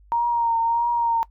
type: tone with vibrato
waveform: sine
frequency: 932.3 Hz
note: A#5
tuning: in tune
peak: -18 dBFS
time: 0.12-1.23 s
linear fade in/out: 0 ms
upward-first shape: triangle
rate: 1.6 Hz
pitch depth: 37 cents each way
effects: noise-tail reverb RT60 0.1 s tail -21 dB re dry + added 50 Hz sine -49 dBFS peak until 1.3 s